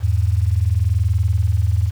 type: tone pair together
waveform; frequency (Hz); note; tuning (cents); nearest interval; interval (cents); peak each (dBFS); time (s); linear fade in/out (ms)
sine; 82.6 / 103.26; E2 / G#2; +4 / -9; major third; 387; -17; 0-1.92; 50
effects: 7-bit